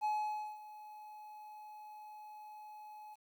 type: tone with ADSR envelope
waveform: triangle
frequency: 849 Hz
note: G#5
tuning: 38 cents sharp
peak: -29 dBFS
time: 0.01-3.16 s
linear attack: 34 ms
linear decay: 530 ms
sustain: -18 dB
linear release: 28 ms
effects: 11-bit